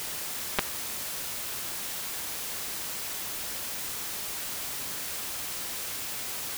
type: clicks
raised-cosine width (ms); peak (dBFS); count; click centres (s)
0.3; -6; 2; 0.587 / 0.592
effects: white hiss -35 dBFS RMS until 6.57 s